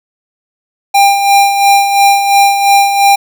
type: tone with tremolo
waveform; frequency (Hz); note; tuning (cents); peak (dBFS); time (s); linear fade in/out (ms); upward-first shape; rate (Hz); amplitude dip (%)
square; 798; G5; +31; -4; 0.94-3.16; 10; sine; 2.9; 55
effects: none